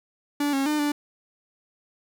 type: tone with pitch steps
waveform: 45% pulse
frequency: 289.6 / 272.3 / 301.3 / 292.7 Hz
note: D4 / C#4 / D4 / D4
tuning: -24 / -31 / +44 / -6 cents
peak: -22 dBFS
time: 0.4-0.92 s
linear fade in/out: 5 ms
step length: 130 ms
effects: none

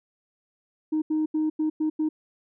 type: tone bursts at uneven times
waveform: sine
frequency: 310.5 Hz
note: D#4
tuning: 3 cents flat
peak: -20 dBFS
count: 6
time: 0.92-1.02 / 1.1-1.26 / 1.34-1.5 / 1.59-1.7 / 1.8-1.9 / 1.99-2.09 s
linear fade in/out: 10 ms
effects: tanh soft clip ceiling -19 dBFS

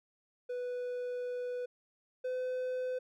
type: tone pair in turn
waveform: triangle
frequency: 493.9 / 507.5 Hz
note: B4 / B4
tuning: 0 / +47 cents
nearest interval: unison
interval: 47 cents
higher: second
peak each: -33 / -31 dBFS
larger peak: second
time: 0.49-1.66 / 2.24-2.99 s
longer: first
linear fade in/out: 10 ms
effects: none

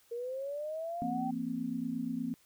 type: linear sweep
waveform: sine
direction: up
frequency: 462.7 to 780 Hz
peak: -35 dBFS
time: 0.11-1.31 s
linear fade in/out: 10 ms
type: chord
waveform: sine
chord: F suspended fourth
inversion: none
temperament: equal with one note detuned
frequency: 170.63 / 233.1 / 261.6 Hz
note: F3 / Bb3 / C4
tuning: -40 / 0 / 0 cents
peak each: -42 / -36 / -36 dBFS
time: 1.02-2.34 s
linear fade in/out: 0 ms
effects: white hiss -66 dBFS RMS until 2.45 s

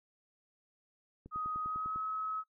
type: click train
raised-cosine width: 3 ms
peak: -36 dBFS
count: 8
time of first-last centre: 1.26-1.96 s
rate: 10 Hz
type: tone with pitch glide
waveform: sine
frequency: 1253 to 1283 Hz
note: D#6 to E6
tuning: +12 to -47 cents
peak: -34 dBFS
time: 1.31-2.44 s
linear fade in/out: 50 ms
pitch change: +41 cents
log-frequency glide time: 1.62-1.97 s
effects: noise-tail reverb RT60 0.1 s tail -23 dB re dry

